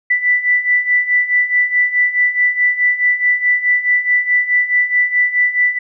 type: beating tone pair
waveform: sine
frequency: 1975.5 / 1980.2 Hz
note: B6 / B6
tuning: 0 / +4 cents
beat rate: 4.7 Hz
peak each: -17 / -13 dBFS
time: 0.1-5.79 s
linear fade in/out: 10 ms
effects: none